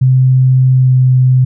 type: tone with pitch glide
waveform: sine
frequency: 129.6 to 128.33 Hz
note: C3 to C3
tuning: -16 to -33 cents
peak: -5 dBFS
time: 0.01-1.45 s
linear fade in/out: 10 ms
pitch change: -17 cents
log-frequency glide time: 0.72-0.96 s
effects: none